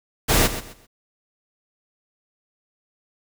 pink noise with echo, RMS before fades -17 dBFS, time 0.28-0.48 s, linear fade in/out 20 ms, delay 130 ms, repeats 3, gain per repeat -12 dB, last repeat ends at 0.87 s, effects none

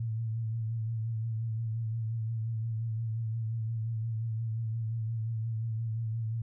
sine tone with vibrato, 112.6 Hz, A2, 40 cents sharp, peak -30 dBFS, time 0-6.42 s, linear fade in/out 5 ms, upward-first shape sine, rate 5.7 Hz, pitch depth 44 cents each way, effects none

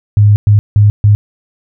sine tone bursts at uneven times, 103.83 Hz, G#2, in tune, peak -3 dBFS, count 4, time 0.17-0.36 / 0.47-0.59 / 0.76-0.9 / 1.04-1.15 s, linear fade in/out 0 ms, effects none

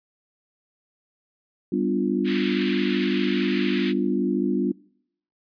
sine chord, G dominant seventh, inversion none, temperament equal with one note detuned, 196 / 248.9 / 293.7 / 349.2 Hz, G3 / B3 / D4 / F4, 0 / +14 / 0 / 0 cents, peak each -26 dBFS, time 1.72-4.72 s, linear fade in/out 5 ms
pink band-pass noise, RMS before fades -33 dBFS, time 2.24-3.94 s, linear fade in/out 50 ms, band 1800 to 3600 Hz, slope 24 dB/octave
effects noise-tail reverb RT60 0.7 s tail -24 dB re dry + resampled to 11025 Hz

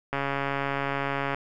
click train, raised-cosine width 0.5 ms, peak -13 dBFS, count 170, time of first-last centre 0.13-1.346 s, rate 139 Hz, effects none

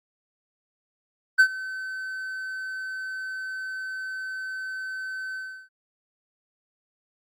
triangle tone with ADSR envelope, 1529 Hz, G6, 44 cents flat, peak -9 dBFS, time 1.38-5.69 s, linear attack 20 ms, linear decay 75 ms, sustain -20 dB, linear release 340 ms, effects Opus 48 kbps

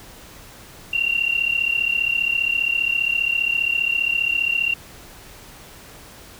sine tone pair together, 2742 / 2777 Hz, F7 / F7, -32 / -10 cents, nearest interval unison, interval 22 cents, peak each -21 dBFS, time 0.93-4.74 s, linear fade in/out 5 ms, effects pink hiss -43 dBFS RMS until 6.39 s

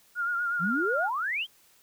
sine tone with vibrato, 1413 Hz, F6, 20 cents sharp, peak -26 dBFS, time 0.15-1.1 s, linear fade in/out 50 ms, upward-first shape triangle, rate 8.2 Hz, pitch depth 54 cents each way
sine exponential sweep, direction up, 154.6 to 3322 Hz, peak -27 dBFS, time 0.59-1.47 s, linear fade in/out 50 ms
effects white hiss -61 dBFS RMS until 1.82 s

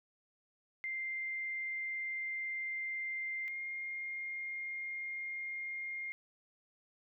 sine tone pair in turn, 2094 / 2123 Hz, C7 / C7, +1 / +25 cents, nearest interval unison, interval 24 cents, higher second, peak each -36 / -38 dBFS, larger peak first, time 0.84-3.48 / 3.48-6.12 s, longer neither, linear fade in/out 0 ms, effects none

